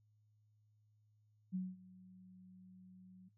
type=tone with ADSR envelope; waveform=sine; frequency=185 Hz; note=F#3; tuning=in tune; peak=-35 dBFS; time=1.52-3.29 s; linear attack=32 ms; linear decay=210 ms; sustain=-21 dB; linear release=12 ms; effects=noise-tail reverb RT60 0.1 s tail -18 dB re dry + added 106 Hz sine -70 dBFS peak until 3.37 s